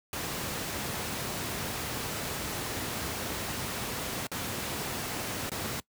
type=noise with dropouts; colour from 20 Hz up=pink; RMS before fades=-34 dBFS; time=0.13-5.8 s; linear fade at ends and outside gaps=1 ms; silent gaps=4.269-4.316 / 5.495-5.517 s; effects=noise-tail reverb RT60 0.1 s tail -22 dB re dry + high-pass 80 Hz 12 dB/octave